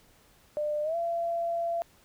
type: tone with pitch glide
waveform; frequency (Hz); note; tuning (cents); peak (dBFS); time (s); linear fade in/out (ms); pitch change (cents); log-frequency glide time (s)
sine; 598 to 679; D5 to F5; +31 to -49; -27; 0.57-1.82; 0; +220; 0.83-0.96
effects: pink hiss -61 dBFS RMS until 2.04 s